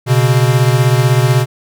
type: beating tone pair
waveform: square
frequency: 123.2 / 139.2 Hz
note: B2 / C#3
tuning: -4 / +8 cents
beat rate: 16 Hz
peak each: -11 / -14 dBFS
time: 0.06-1.46 s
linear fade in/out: 50 ms
effects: none